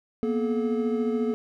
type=tone cluster; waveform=triangle; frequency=235.9 / 250 / 430.2 Hz; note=A#3 / B3 / A4; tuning=+21 / +21 / -39 cents; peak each=-24 / -30 / -25 dBFS; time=0.23-1.34 s; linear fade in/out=0 ms; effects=none